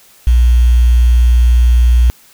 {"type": "tone with quantisation", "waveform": "sine", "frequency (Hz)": 60, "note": "B1", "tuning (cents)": -49, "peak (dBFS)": -5, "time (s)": [0.27, 2.1], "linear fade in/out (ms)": 0, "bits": 5, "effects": ["white hiss -45 dBFS RMS until 2.33 s"]}